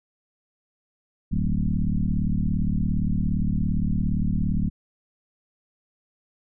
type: tone with frequency modulation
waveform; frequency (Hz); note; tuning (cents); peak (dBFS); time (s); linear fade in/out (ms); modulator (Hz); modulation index
sine; 100.4; G2; +42; -20; 1.31-4.7; 20; 37.4; 3.4
effects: none